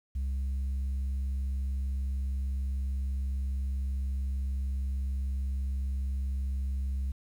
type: tone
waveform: sine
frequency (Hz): 66.8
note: C2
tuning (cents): +36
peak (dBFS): -26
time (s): 0.15-7.12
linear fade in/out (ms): 10
effects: tanh soft clip ceiling -28 dBFS + 10-bit